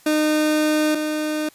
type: tone pair in turn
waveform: 30% pulse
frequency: 306 / 306 Hz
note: D#4 / D#4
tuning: -29 / -29 cents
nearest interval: unison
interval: 0 cents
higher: neither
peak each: -14 / -19 dBFS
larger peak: first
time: 0.06-0.95 / 0.95-1.49 s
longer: first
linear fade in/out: 5 ms
effects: white hiss -52 dBFS RMS until 1.54 s + resampled to 32000 Hz